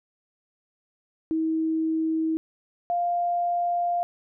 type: tone pair in turn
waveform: sine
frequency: 320.2 / 698.8 Hz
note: D#4 / F5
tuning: +50 / +1 cents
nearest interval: octave + major second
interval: 1351 cents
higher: second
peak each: -22 dBFS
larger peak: neither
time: 1.31-2.37 / 2.9-4.03 s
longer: second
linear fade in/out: 0 ms
effects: none